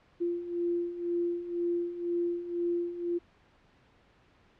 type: beating tone pair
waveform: sine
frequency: 344.8 / 346.8 Hz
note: F4 / F4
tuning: -22 / -12 cents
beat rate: 2 Hz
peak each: -35 / -30 dBFS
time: 0.2-3.19 s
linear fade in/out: 20 ms
effects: pink hiss -63 dBFS RMS until 4.59 s + low-pass 3000 Hz 12 dB/octave